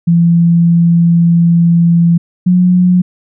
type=tone pair in turn; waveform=sine; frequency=169.6 / 180.19 Hz; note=E3 / F#3; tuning=+50 / -46 cents; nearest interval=minor second; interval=104 cents; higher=second; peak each=-5 dBFS; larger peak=neither; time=0.07-2.18 / 2.46-3.02 s; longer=first; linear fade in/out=10 ms; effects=none